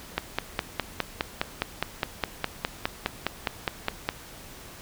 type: click train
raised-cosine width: 0.3 ms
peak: -8 dBFS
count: 20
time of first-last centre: 0.18-4.089 s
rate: 4.86 Hz
effects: pink hiss -45 dBFS RMS until 4.81 s